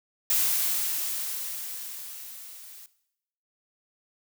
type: noise with level ramp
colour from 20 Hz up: blue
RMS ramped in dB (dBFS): -23 to -47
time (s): 0.3-2.86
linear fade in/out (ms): 2
effects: noise-tail reverb RT60 0.8 s tail -17 dB re dry